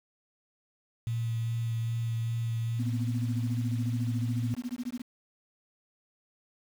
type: tone with vibrato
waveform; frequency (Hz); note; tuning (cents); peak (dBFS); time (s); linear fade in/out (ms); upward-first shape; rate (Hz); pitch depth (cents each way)
sine; 115.2; A#2; -20; -28; 1.07-4.54; 0; sine; 2.5; 15
type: tone with tremolo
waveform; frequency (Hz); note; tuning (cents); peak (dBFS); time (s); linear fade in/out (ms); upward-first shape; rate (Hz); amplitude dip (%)
sine; 245.9; B3; -7; -29; 2.79-5.02; 10; sine; 14; 100
effects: 8-bit